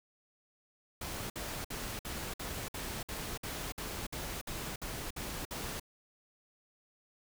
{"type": "noise bursts", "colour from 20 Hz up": "pink", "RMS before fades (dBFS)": -40, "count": 14, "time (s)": [1.01, 5.798], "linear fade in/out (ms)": 5, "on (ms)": 290, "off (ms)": 56, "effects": []}